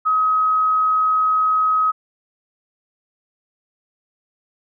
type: tone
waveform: sine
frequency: 1269 Hz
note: D#6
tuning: 34 cents sharp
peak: -14 dBFS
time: 0.05-1.92 s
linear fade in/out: 20 ms
effects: none